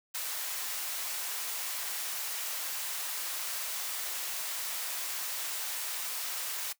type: high-pass noise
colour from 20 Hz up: white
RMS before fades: -36 dBFS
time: 0.14-6.73 s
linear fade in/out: 10 ms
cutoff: 680 Hz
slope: 12 dB/octave
effects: noise-tail reverb RT60 0.1 s tail -18 dB re dry